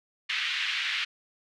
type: band-pass noise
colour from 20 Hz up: white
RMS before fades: -30 dBFS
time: 0.29-1.05 s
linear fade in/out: 10 ms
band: 1700 to 3300 Hz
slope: 24 dB/octave
effects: none